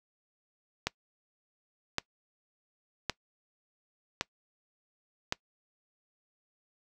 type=click train; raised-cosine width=0.2 ms; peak=-11 dBFS; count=5; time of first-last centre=0.87-5.324 s; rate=0.898 Hz; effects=noise-tail reverb RT60 0.1 s tail -23 dB re dry